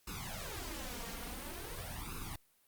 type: noise with flanger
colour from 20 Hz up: pink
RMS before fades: -43 dBFS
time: 0.07-2.36 s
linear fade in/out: 5 ms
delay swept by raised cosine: 0.77 to 4.37 ms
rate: 0.48 Hz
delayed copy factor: +1
effects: white hiss -71 dBFS RMS until 2.67 s + Opus 48 kbps